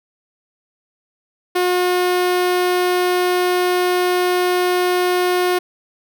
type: tone with notch filter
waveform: sawtooth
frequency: 360 Hz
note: F#4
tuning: 47 cents flat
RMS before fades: -17 dBFS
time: 1.55-5.59 s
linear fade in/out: 10 ms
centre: 7100 Hz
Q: 1.9
effects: none